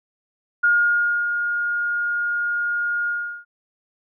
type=tone with ADSR envelope; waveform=sine; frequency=1424 Hz; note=F6; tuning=33 cents sharp; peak=-13 dBFS; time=0.63-3.45 s; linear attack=12 ms; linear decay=620 ms; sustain=-7 dB; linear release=370 ms; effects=none